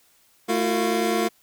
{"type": "tone cluster", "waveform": "square", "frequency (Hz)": [220.1, 336.5, 365.9, 455.2, 703], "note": ["A3", "E4", "F#4", "A#4", "F5"], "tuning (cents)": [1, 36, -19, -41, 11], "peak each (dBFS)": -28, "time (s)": [0.48, 1.29], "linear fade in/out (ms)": 20, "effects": ["white hiss -60 dBFS RMS until 1.42 s"]}